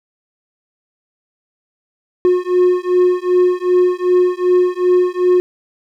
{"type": "beating tone pair", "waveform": "triangle", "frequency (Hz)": [360, 362.6], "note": ["F#4", "F#4"], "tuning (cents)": [-47, -35], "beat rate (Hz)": 2.6, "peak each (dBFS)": -12, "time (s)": [2.25, 5.4], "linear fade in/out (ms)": 0, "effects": []}